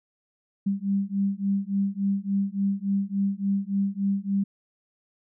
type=beating tone pair; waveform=sine; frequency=196 / 199.5 Hz; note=G3 / G3; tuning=0 / +31 cents; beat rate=3.5 Hz; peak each=-26 dBFS; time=0.66-4.44 s; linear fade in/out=10 ms; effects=none